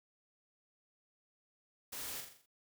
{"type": "noise with echo", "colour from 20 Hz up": "white", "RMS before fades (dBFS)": -44, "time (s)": [1.92, 2.21], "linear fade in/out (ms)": 10, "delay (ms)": 42, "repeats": 6, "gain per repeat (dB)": -5, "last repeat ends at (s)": 2.462, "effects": []}